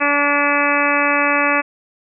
harmonic tone, 288 Hz, D4, 34 cents flat, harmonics 1 / 2 / 3 / 4 / 5 / 6 / 7 / 8 / 9, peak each -23 / -22 / -24 / -20 / -23 / -22 / -23 / -23 / -22 dBFS, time 0-1.62 s, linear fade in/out 20 ms, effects none

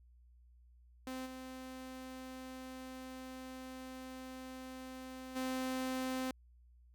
sawtooth tone with level steps, 259 Hz, C4, 17 cents flat, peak -37 / -42 / -32 dBFS, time 1.07-6.31 s, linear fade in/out 2 ms, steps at 1.25 / 5.35 s, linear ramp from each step 20 ms, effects added 60 Hz sine -60 dBFS peak until 6.94 s

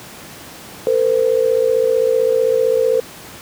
sine tone pair together, 454.4 / 510 Hz, A#4 / C5, -44 / -44 cents, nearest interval major second, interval 200 cents, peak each -15 dBFS, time 0.87-3 s, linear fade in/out 0 ms, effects pink hiss -36 dBFS RMS until 3.41 s + high-pass 100 Hz 12 dB/octave

